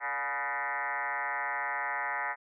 sine tone with frequency modulation, 1384 Hz, F6, 16 cents flat, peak -30 dBFS, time 0-2.36 s, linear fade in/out 50 ms, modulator 134 Hz, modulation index 4.9, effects none

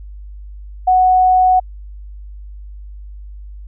sine tone, 740 Hz, F#5, in tune, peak -8 dBFS, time 0.87-1.6 s, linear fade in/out 10 ms, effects added 50 Hz sine -30 dBFS peak until 3.67 s

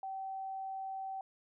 sine tone, 770 Hz, G5, 31 cents flat, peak -38 dBFS, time 0.03-1.21 s, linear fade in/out 2 ms, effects none

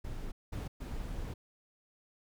brown noise bursts at uneven times, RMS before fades -39 dBFS, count 3, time 0.04-0.32 / 0.52-0.68 / 0.8-1.34 s, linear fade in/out 10 ms, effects none

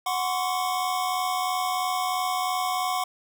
square tone cluster, 737 / 1042 / 1125 Hz, F#5 / C6 / C#6, -7 / -7 / +25 cents, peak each -28 / -31 / -31 dBFS, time 0.06-3.04 s, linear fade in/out 5 ms, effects none

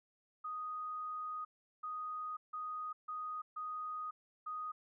sine tone bursts at uneven times, 1244.5 Hz, D#6, in tune, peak -39 dBFS, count 6, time 0.44-1.45 / 1.83-2.37 / 2.53-2.93 / 3.08-3.42 / 3.56-4.11 / 4.46-4.72 s, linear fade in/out 10 ms, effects none

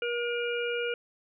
harmonic tone, 476.9 Hz, A#4, 39 cents sharp, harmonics 1 / 3 / 5 / 6, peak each -30 / -35 / -37 / -38 dBFS, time 0.02-0.94 s, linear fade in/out 2 ms, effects none

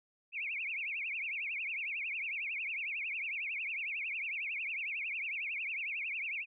sine tone with vibrato, 2422 Hz, D#7, 47 cents flat, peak -35 dBFS, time 0.32-6.46 s, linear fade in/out 50 ms, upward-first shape triangle, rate 11 Hz, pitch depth 250 cents each way, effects none

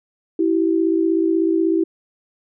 sine tone pair together, 327.7 / 384 Hz, E4 / G4, -10 / -36 cents, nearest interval minor third, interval 274 cents, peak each -16 / -20 dBFS, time 0.39-1.84 s, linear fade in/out 5 ms, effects none

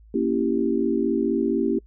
sine chord, A# diminished seventh, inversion none, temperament equal with one note detuned, 233.1 / 277.2 / 332.3 / 392 Hz, A#3 / C#4 / E4 / G4, 0 / 0 / +14 / 0 cents, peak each -25 dBFS, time 0.14-1.79 s, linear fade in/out 5 ms, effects noise-tail reverb RT60 0.1 s tail -25 dB re dry + added 54 Hz sine -47 dBFS peak until 1.86 s

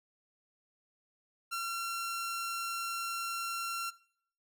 sawtooth tone, 1365 Hz, F6, 40 cents flat, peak -30 dBFS, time 1.51-3.91 s, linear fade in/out 20 ms, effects noise-tail reverb RT60 0.6 s tail -20 dB re dry

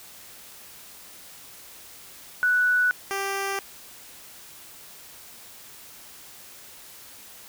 sine / 10% pulse tone pair in turn, 1480 / 393.1 Hz, F#6 / G4, 0 / +5 cents, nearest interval octave + major seventh, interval 2295 cents, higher first, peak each -18 dBFS, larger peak neither, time 2.43-2.91 / 3.11-3.59 s, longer neither, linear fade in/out 0 ms, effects white hiss -46 dBFS RMS until 7.48 s

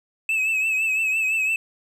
triangle tone with vibrato, 2596 Hz, E7, 27 cents flat, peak -18 dBFS, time 0.29-1.56 s, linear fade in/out 2 ms, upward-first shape triangle, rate 5.9 Hz, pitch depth 59 cents each way, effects none

